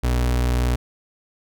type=tone; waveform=35% pulse; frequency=61.2 Hz; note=B1; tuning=15 cents flat; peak=-16 dBFS; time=0.03-0.76 s; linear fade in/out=10 ms; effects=none